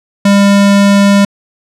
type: tone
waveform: square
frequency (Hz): 200.2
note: G3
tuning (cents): +37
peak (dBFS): -5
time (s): 0.25-1.25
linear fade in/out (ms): 5
effects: low-pass 9000 Hz 12 dB/octave